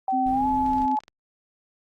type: tone with pitch glide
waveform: sine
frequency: 767 to 856 Hz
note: G5 to A5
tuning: -38 to -48 cents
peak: -21 dBFS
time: 0.08-0.99 s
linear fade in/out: 2 ms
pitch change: +190 cents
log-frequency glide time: 0.3-0.47 s
type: tone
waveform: sine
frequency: 261.8 Hz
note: C4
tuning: 1 cent sharp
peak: -25 dBFS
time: 0.12-0.96 s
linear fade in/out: 20 ms
type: noise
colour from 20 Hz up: brown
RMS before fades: -38 dBFS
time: 0.26-0.86 s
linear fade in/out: 5 ms
type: clicks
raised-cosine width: 0.2 ms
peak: -29 dBFS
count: 10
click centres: 0.663 / 0.734 / 0.783 / 0.819 / 0.881 / 0.915 / 0.97 / 1.004 / 1.036 / 1.081 s
effects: Opus 32 kbps